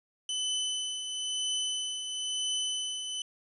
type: tone with tremolo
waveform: sawtooth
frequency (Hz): 3019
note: F#7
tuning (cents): +34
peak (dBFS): -25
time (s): 0.29-3.22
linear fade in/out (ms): 2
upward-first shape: triangle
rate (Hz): 1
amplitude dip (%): 55
effects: resampled to 24000 Hz + 10-bit